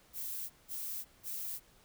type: noise bursts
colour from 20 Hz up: violet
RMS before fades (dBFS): -40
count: 3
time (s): 0.13-1.6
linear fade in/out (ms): 50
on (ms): 370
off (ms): 180
effects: pink hiss -64 dBFS RMS until 1.84 s